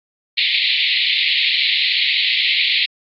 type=band-pass noise; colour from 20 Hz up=white; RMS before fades=-17 dBFS; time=0.37-2.86 s; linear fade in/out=10 ms; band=2000 to 4300 Hz; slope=96 dB/octave; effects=AAC 48 kbps